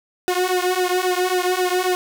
sawtooth tone with flanger, 364.5 Hz, F#4, 26 cents flat, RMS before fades -20 dBFS, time 0.28-1.95 s, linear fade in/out 0 ms, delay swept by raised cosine 1.8 to 3.7 ms, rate 3.7 Hz, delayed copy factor -1, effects none

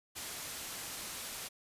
white low-pass noise, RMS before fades -43 dBFS, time 0.15-1.49 s, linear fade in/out 20 ms, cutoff 12000 Hz, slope 12 dB/octave, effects resampled to 32000 Hz

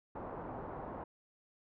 white low-pass noise, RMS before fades -44 dBFS, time 0.15-1.04 s, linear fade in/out 5 ms, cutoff 990 Hz, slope 24 dB/octave, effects none

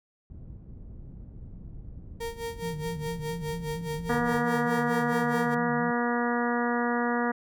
pink low-pass noise, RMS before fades -43 dBFS, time 0.3-4.39 s, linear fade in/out 2 ms, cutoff 180 Hz, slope 12 dB/octave
35% pulse tone with tremolo, 463.1 Hz, A#4, 11 cents flat, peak -29 dBFS, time 2.2-5.55 s, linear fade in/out 10 ms, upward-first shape sine, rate 4.8 Hz, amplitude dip 85%
sine tone with vibrato, 160.3 Hz, E3, 48 cents flat, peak -33 dBFS, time 2.62-5.91 s, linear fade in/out 5 ms, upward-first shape square, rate 4.4 Hz, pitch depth 95 cents each way
harmonic tone, 239.6 Hz, A#3, 48 cents sharp, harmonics 1 / 2 / 3 / 4 / 5 / 6 / 7 / 8, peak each -28 / -31 / -33 / -34 / -35 / -36 / -36 / -37 dBFS, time 4.09-7.32 s, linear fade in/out 10 ms
effects none

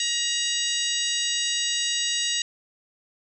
harmonic tone with a mistuned harmonic, 949 Hz, A#5, 31 cents sharp, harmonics 2 / 3 / 4 / 5 / 6 / 7 / 8, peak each -33 / -29 / -28 / -34 / -34 / -32 / -31 dBFS, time 0-2.42 s, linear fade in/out 2 ms, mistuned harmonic 8, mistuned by +47 cents, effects none

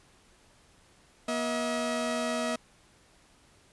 sawtooth tone pair together, 239.7 / 641 Hz, A#3 / E5, +48 / -49 cents, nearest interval octave + perfect fourth, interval 1703 cents, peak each -28 / -27 dBFS, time 1.28-2.56 s, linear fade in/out 5 ms, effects pink hiss -61 dBFS RMS until 3.72 s + resampled to 24000 Hz

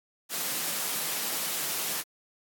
white high-pass noise, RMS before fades -31 dBFS, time 0.29-2.04 s, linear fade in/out 50 ms, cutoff 140 Hz, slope 48 dB/octave, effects AAC 64 kbps

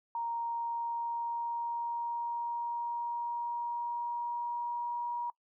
sine tone with pitch glide, 933 to 955.4 Hz, A#5 to A#5, +1 to +42 cents, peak -32 dBFS, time 0.15-5.3 s, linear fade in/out 2 ms, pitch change +41 cents, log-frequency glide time 0.29-5.09 s, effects noise-tail reverb RT60 0.1 s tail -23 dB re dry

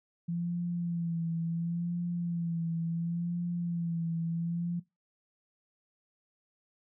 sine tone with vibrato, 169.7 Hz, F3, 49 cents flat, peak -30 dBFS, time 0.28-4.8 s, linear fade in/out 10 ms, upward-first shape sine, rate 0.71 Hz, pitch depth 42 cents each way, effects noise-tail reverb RT60 0.2 s tail -20 dB re dry

